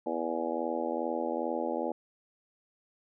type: harmonic tone with a mistuned harmonic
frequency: 82.41 Hz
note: E2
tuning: in tune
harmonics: 3 / 4 / 5 / 6 / 7 / 8 / 9 / 10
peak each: -38 / -36 / -41 / -36 / -36 / -43 / -41 / -38 dBFS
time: 0.06-1.92 s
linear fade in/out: 5 ms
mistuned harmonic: 10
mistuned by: +27 cents
effects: none